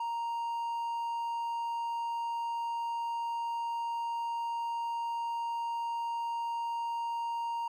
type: tone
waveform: triangle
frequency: 932.3 Hz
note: A#5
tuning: in tune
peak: -30 dBFS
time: 0-7.68 s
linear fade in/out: 5 ms
effects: none